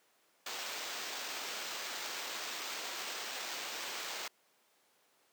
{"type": "noise with sample-and-hold", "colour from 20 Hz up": "blue", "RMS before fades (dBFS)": -41, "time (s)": [0.46, 4.28], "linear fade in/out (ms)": 5, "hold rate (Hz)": 11025, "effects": ["pink hiss -70 dBFS RMS until 5.32 s", "high-pass 400 Hz 12 dB/octave"]}